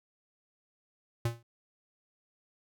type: tone with exponential decay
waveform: square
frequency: 117.1 Hz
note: A#2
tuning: 8 cents sharp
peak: -26 dBFS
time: 1.25-1.43 s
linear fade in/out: 5 ms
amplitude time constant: 37 ms
effects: none